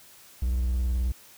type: tone with vibrato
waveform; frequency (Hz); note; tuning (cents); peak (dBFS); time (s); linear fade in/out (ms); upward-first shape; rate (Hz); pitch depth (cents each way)
triangle; 61.74; B1; 0; -21; 0.42-1.12; 5; sine; 19; 130
effects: white hiss -52 dBFS RMS until 1.37 s